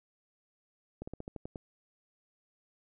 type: slowing click train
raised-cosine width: 2 ms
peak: -27 dBFS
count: 8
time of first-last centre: 1.02-1.558 s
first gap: 55 ms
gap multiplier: 1.11
effects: none